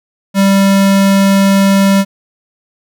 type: tone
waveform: square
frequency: 196 Hz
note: G3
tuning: in tune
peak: -7 dBFS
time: 0.34-2.05 s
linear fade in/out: 50 ms
effects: none